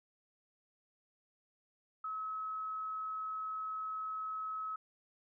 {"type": "tone", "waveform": "sine", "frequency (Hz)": 1286, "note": "E6", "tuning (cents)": -43, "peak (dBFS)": -37, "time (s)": [2.04, 4.76], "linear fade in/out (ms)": 5, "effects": []}